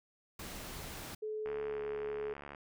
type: noise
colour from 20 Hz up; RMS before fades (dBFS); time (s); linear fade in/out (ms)
pink; -45; 0.39-1.15; 5
type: tone with pitch glide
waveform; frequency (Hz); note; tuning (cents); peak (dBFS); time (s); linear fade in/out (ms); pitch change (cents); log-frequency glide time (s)
sine; 430.2 to 424.3; A4 to G#4; -39 to +37; -36; 1.22-2.34; 10; -24; 1.66-1.82
type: click train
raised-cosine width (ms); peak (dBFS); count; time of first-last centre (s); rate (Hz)
0.5; -31; 79; 1.46-2.548; 71.7
effects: none